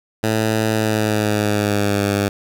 10% pulse tone with pitch glide, 110 to 100.87 Hz, A2 to G2, 0 to +50 cents, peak -8 dBFS, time 0.23-2.29 s, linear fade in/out 10 ms, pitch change -150 cents, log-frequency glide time 0.71-2.03 s, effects none

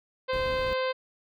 harmonic tone, 518 Hz, C5, 17 cents flat, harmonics 1 / 2 / 3 / 4 / 5 / 6 / 7 / 8 / 9, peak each -27 / -33 / -37 / -39 / -41 / -43 / -44 / -45 / -46 dBFS, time 0.28-0.93 s, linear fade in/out 20 ms
brown noise, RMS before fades -38 dBFS, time 0.33-0.73 s, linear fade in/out 0 ms
effects none

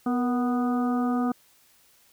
harmonic tone with a mistuned harmonic, 246.9 Hz, B3, in tune, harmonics 1 / 2 / 3 / 4 / 5 / 6, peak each -23 / -35 / -32 / -44 / -34 / -45 dBFS, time 0.06-1.32 s, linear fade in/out 5 ms, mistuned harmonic 2, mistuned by -62 cents, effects white hiss -60 dBFS RMS until 2.12 s

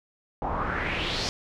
pink noise with low-pass filter sweep, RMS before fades -29 dBFS, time 0.42-1.29 s, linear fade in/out 0 ms, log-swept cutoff 790 to 5400 Hz, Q 3.5, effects none

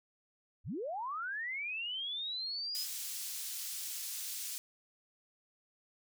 sine linear sweep, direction up, 49 to 5170 Hz, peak -36 dBFS, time 0.64-2.87 s, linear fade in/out 50 ms
pink high-pass noise, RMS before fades -41 dBFS, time 2.75-4.58 s, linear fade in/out 0 ms, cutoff 5100 Hz, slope 12 dB/octave
effects none

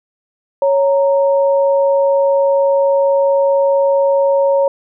sine tone pair together, 554.4 / 930.1 Hz, C#5 / A#5, 0 / -4 cents, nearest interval major sixth, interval 896 cents, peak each -10 / -20 dBFS, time 0.62-4.68 s, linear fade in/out 2 ms, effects none

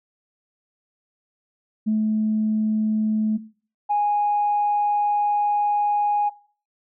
sine tone pair in turn, 216.3 / 827.1 Hz, A3 / G#5, -29 / -7 cents, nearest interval octave + major seventh, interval 2322 cents, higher second, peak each -17 dBFS, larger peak neither, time 1.86-3.38 / 3.89-6.3 s, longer second, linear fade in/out 20 ms, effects noise-tail reverb RT60 0.4 s tail -17 dB re dry + tanh soft clip ceiling -13 dBFS

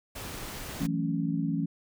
pink noise, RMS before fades -39 dBFS, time 0.15-0.87 s, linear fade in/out 10 ms
sine chord, F# minor seventh, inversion third, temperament equal, 164.81 / 185 / 220 / 277.2 Hz, E3 / F#3 / A3 / C#4, 0 / 0 / 0 / 0 cents, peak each -30 / -35 / -34 / -31 dBFS, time 0.8-1.66 s, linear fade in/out 10 ms
effects none

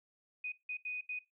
sine tone bursts at uneven times, 2489 Hz, D#7, in tune, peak -37 dBFS, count 4, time 0.44-0.52 / 0.69-0.77 / 0.85-1.01 / 1.09-1.19 s, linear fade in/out 5 ms, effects noise-tail reverb RT60 0.2 s tail -17 dB re dry

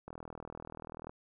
click train, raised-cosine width 1 ms, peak -30 dBFS, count 42, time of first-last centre 0.08-1.095 s, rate 40.4 Hz, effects none

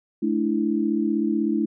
sine chord, A suspended fourth, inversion none, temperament equal with one note detuned, 216.8 / 293.7 / 329.6 Hz, A3 / D4 / E4, -25 / 0 / 0 cents, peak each -24 / -25 / -24 dBFS, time 0.22-1.66 s, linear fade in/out 10 ms, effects none

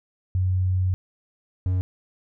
sine / triangle tone pair in turn, 92.5 / 92.05 Hz, F#2 / F#2, 0 / -8 cents, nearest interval unison, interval 8 cents, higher first, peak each -19 / -18 dBFS, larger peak second, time 0.35-0.94 / 1.66-1.81 s, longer first, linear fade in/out 0 ms, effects none

